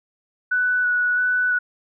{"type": "tone with vibrato", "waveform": "sine", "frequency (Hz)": 1480, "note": "F#6", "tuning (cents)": 0, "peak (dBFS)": -17, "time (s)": [0.51, 1.59], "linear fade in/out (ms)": 10, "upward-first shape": "square", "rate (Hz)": 1.5, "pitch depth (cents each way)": 12, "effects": []}